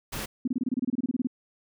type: noise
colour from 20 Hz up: pink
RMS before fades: -34 dBFS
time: 0.12-0.26 s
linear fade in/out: 10 ms
type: tone bursts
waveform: sine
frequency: 252.1 Hz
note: B3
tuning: 36 cents sharp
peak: -23 dBFS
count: 16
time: 0.45-1.272 s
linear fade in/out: 5 ms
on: 27 ms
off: 26 ms
effects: none